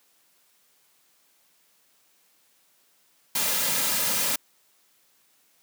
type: noise with comb filter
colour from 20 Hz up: white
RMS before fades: -25 dBFS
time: 3.35-4.36 s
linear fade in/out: 5 ms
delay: 2.7 ms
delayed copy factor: -0.55
effects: white hiss -64 dBFS RMS until 5.62 s + high-pass 150 Hz 12 dB/octave